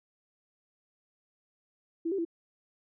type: tone with pitch steps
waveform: sine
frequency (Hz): 331.3 / 391.1 / 334.9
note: E4 / G4 / E4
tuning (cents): +9 / -4 / +27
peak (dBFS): -28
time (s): 2.05-2.251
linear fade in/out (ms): 10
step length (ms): 67
effects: none